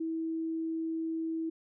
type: tone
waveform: sine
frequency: 324.6 Hz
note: E4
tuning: 27 cents flat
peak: -31 dBFS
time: 0-1.5 s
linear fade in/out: 10 ms
effects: none